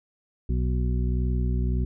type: harmonic tone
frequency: 61.74 Hz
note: B1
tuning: in tune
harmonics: 1 / 2 / 3 / 4 / 6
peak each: -23 / -29 / -33 / -35 / -39 dBFS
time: 0.49-1.85 s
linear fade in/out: 5 ms
effects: none